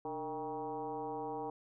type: tone with frequency modulation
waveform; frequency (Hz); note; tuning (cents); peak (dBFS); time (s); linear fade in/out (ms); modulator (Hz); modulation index
sine; 625; D#5; +8; -37; 0.05-1.5; 2; 164; 2.1
effects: none